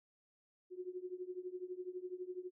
sine tone with tremolo, 364.4 Hz, F#4, 26 cents flat, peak -38 dBFS, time 0.7-2.51 s, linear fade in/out 50 ms, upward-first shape triangle, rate 12 Hz, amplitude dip 95%, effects none

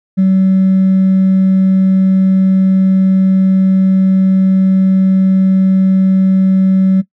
triangle tone with hard clipping, 189.8 Hz, F#3, 44 cents sharp, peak -6 dBFS, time 0.17-7.02 s, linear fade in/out 20 ms, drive 2 dB, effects noise-tail reverb RT60 0.1 s tail -18 dB re dry

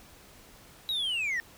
sine linear sweep, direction down, 3900 to 1797 Hz, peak -25 dBFS, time 0.89-1.4 s, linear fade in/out 0 ms, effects tanh soft clip ceiling -27 dBFS + pink hiss -54 dBFS RMS until 1.57 s

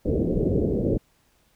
white low-pass noise, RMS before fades -23 dBFS, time 0.05-0.98 s, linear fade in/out 10 ms, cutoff 500 Hz, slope 48 dB/octave, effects pink hiss -64 dBFS RMS until 1.55 s

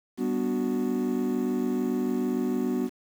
triangle chord, G major seventh, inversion none, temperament equal, 196 / 246.9 / 293.7 / 370 Hz, G3 / B3 / D4 / F#4, 0 / 0 / 0 / 0 cents, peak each -31 / -25 / -31 / -29 dBFS, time 0.17-2.9 s, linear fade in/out 50 ms, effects 8-bit

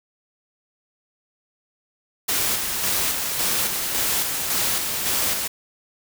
white noise with tremolo, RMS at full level -22 dBFS, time 2.28-5.48 s, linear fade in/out 10 ms, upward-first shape square, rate 1.8 Hz, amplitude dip 35%, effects none

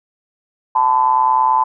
triangle ring-modulated tone, 64.7 Hz, C2, 19 cents flat, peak -6 dBFS, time 0.75-1.64 s, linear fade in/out 10 ms, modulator 946 Hz, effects none

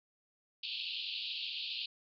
pink band-pass noise, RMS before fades -40 dBFS, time 0.63-1.86 s, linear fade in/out 5 ms, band 2600 to 4600 Hz, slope 96 dB/octave, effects none

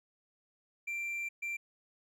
triangle tone bursts at uneven times, 2359 Hz, D7, 7 cents sharp, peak -33 dBFS, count 2, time 0.87-1.29 / 1.42-1.57 s, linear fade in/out 10 ms, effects none

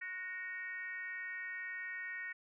sine tone with frequency modulation, 1859 Hz, A#6, 5 cents flat, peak -40 dBFS, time 0.01-2.33 s, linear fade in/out 10 ms, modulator 389 Hz, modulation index 0.85, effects none

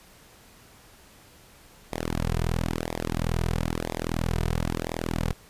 sawtooth tone with flanger, 41.2 Hz, E1, in tune, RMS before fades -28 dBFS, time 1.92-5.33 s, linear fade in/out 0 ms, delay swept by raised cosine 0.68 to 3.68 ms, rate 1 Hz, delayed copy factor -0.95, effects pink hiss -53 dBFS RMS until 5.49 s + resampled to 32000 Hz

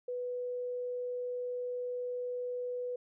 sine tone, 493.9 Hz, B4, in tune, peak -34 dBFS, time 0.08-2.96 s, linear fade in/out 5 ms, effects none

